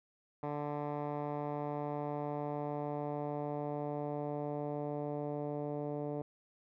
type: tone with low-pass filter sweep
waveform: 10% pulse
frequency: 146.83 Hz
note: D3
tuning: in tune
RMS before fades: -38 dBFS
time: 0.43-6.22 s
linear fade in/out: 2 ms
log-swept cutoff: 1100 to 550 Hz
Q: 1.3
effects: none